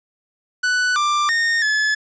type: tone with pitch steps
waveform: 45% pulse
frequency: 1488 / 1183 / 1840 / 1718 Hz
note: F#6 / D6 / A#6 / A6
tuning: +9 / +12 / -23 / -42 cents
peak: -16 dBFS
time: 0.63-1.95 s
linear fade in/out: 10 ms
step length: 330 ms
effects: resampled to 16000 Hz + 9-bit